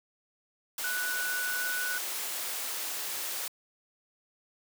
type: tone in noise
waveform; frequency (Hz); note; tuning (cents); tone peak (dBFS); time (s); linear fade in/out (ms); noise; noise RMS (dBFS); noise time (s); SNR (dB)
sine; 1480; F#6; 0; -31; 0.84-1.98; 2; white; -35; 0.78-3.48; +1
effects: high-pass 400 Hz 12 dB/octave